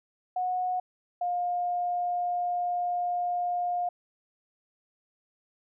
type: tone pair in turn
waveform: sine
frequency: 731 / 709.4 Hz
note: F#5 / F5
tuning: -21 / +27 cents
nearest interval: minor second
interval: 52 cents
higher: first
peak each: -26 / -26 dBFS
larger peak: neither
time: 0.36-0.8 / 1.21-3.89 s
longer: second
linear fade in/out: 5 ms
effects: none